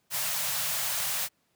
white band-stop noise, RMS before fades -30 dBFS, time 0.1-1.29 s, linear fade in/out 50 ms, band 180 to 550 Hz, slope 48 dB/octave, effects pink hiss -72 dBFS RMS until 1.55 s + high-pass 100 Hz 12 dB/octave

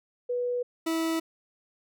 sine / 40% pulse tone pair in turn, 490 / 325.9 Hz, B4 / E4, -14 / -20 cents, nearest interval perfect fifth, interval 706 cents, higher first, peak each -26 / -25 dBFS, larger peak second, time 0.29-0.63 / 0.86-1.2 s, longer neither, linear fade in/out 10 ms, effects none

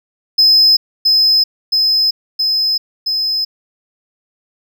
triangle tone with echo, 5100 Hz, D#8, 42 cents sharp, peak -5 dBFS, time 0.38-0.77 s, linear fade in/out 10 ms, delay 670 ms, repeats 4, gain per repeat -2 dB, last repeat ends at 3.45 s, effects none

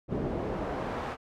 brown noise with band-pass filter sweep, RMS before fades -33 dBFS, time 0.08-1.17 s, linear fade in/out 50 ms, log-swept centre 310 to 1200 Hz, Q 0.92, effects none

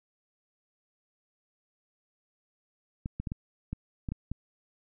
clicks, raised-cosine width 5 ms, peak -21 dBFS, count 8, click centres 3.059 / 3.2 / 3.272 / 3.319 / 3.73 / 4.088 / 4.12 / 4.316 s, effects none

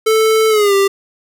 square tone with pitch glide, 440 to 394.3 Hz, A4 to G4, 0 to +10 cents, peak -10 dBFS, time 0.06-0.88 s, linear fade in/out 10 ms, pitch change -190 cents, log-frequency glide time 0.49-0.74 s, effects none

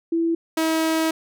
sine / sawtooth tone pair in turn, 332.2 / 321.1 Hz, E4 / E4, +13 / -45 cents, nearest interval minor second, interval 58 cents, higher first, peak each -18 / -15 dBFS, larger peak second, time 0.12-0.35 / 0.57-1.11 s, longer second, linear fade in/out 5 ms, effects none

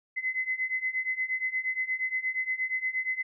sine beating tone pair, 2034 / 2042.5 Hz, C7 / C7, -50 / -42 cents, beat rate 8.5 Hz, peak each -32 / -30 dBFS, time 0.16-3.23 s, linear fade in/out 20 ms, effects none

